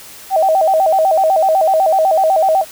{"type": "tone with vibrato", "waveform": "sine", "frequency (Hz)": 700, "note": "F5", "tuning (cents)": 4, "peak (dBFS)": -9, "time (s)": [0.3, 2.65], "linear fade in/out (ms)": 50, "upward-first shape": "square", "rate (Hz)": 8, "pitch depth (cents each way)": 170, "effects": ["white hiss -36 dBFS RMS until 2.71 s"]}